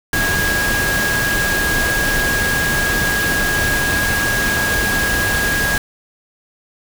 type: tone in noise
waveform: sine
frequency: 1642 Hz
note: G#6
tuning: 20 cents flat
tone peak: -17 dBFS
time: 0.13-5.78 s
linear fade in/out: 2 ms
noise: pink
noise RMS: -20 dBFS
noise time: 0.13-5.78 s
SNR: 0 dB
effects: none